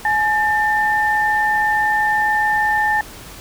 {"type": "tone pair together", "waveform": "sine", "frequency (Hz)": [846.2, 1793], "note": ["G#5", "A6"], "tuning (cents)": [32, 32], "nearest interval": "octave + minor second", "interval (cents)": 1300, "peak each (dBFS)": -17, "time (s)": [0.05, 3.01], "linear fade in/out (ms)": 2, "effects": ["pink hiss -37 dBFS RMS until 3.4 s"]}